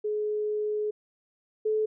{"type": "tone pair in turn", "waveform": "sine", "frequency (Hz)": [422.8, 431.9], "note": ["G#4", "A4"], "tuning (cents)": [31, -32], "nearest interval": "unison", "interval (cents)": 37, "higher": "second", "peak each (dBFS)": [-26, -23], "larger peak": "second", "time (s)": [[0.04, 0.91], [1.65, 1.86]], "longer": "first", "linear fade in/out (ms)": 10, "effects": []}